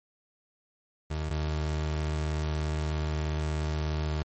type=tone pair in turn; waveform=30% pulse; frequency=77.4 / 76.82 Hz; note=D#2 / D#2; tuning=-9 / -22 cents; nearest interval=unison; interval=13 cents; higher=first; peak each=-27 / -25 dBFS; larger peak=second; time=1.1-1.3 / 1.3-4.23 s; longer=second; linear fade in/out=10 ms; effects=MP3 32 kbps